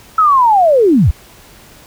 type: linear sweep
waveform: sine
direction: down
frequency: 1318.5 to 51.91 Hz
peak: -6 dBFS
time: 0.18-1.11 s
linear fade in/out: 5 ms
effects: pink hiss -41 dBFS RMS until 1.86 s